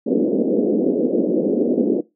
pink band-pass noise, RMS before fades -18 dBFS, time 0.06-2.01 s, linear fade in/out 10 ms, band 210 to 520 Hz, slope 48 dB/octave, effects noise-tail reverb RT60 0.2 s tail -19 dB re dry

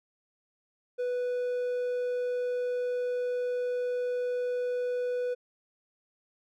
triangle tone, 493.9 Hz, B4, in tune, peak -26 dBFS, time 0.98-5.35 s, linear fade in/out 20 ms, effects none

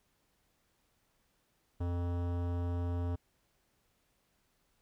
sine tone with hard clipping, 87.31 Hz, F2, in tune, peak -34 dBFS, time 1.8-3.16 s, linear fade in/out 10 ms, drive 18 dB, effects pink hiss -75 dBFS RMS until 4.81 s

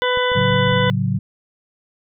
harmonic tone, 498.5 Hz, B4, 16 cents sharp, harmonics 1 / 2 / 3 / 4 / 6 / 7, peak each -19 / -22 / -24 / -25 / -27 / -27 dBFS, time 0.02-0.9 s, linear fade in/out 0 ms
clicks, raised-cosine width 5 ms, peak -22 dBFS, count 12, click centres 0.173 / 0.318 / 0.382 / 0.412 / 0.507 / 0.54 / 0.596 / 0.678 / 0.721 / 0.773 / 0.803 / 0.881 s
sine chord, F# minor, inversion first, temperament equal, 110 / 138.59 / 185 Hz, A2 / C#3 / F#3, 0 / 0 / 0 cents, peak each -21 dBFS, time 0.35-1.19 s, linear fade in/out 10 ms
effects none

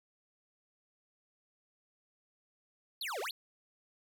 square exponential two-way sweep, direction down then up, 4592 to 370 to 4592 Hz, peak -37 dBFS, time 3.01-3.31 s, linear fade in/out 2 ms, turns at 3.2 s, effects 13-bit

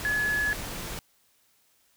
sine tone in noise, 1701 Hz, G#6, 41 cents sharp, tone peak -24 dBFS, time 0.05-0.53 s, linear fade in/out 0 ms, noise pink, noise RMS -36 dBFS, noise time 0-0.99 s, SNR +9 dB, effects white hiss -66 dBFS RMS until 1.96 s

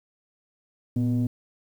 sine tone pair together, 116.52 / 246.9 Hz, A#2 / B3, 0 / 0 cents, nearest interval octave + minor second, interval 1300 cents, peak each -22 dBFS, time 0.96-1.27 s, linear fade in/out 5 ms, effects tanh soft clip ceiling -18 dBFS + 9-bit

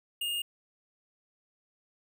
square tone, 2835 Hz, F7, 25 cents sharp, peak -31 dBFS, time 0.21-0.42 s, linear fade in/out 5 ms, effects none

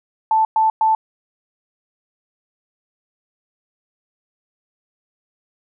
sine tone bursts, 880 Hz, A5, in tune, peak -12 dBFS, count 3, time 0.31-0.95 s, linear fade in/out 2 ms, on 140 ms, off 110 ms, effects none

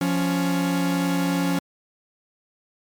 45% pulse tone pair together, 175.3 / 278.3 Hz, F3 / C#4, +7 / +7 cents, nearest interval minor sixth, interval 800 cents, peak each -23 dBFS, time 0.01-1.59 s, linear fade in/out 2 ms, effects MP3 96 kbps

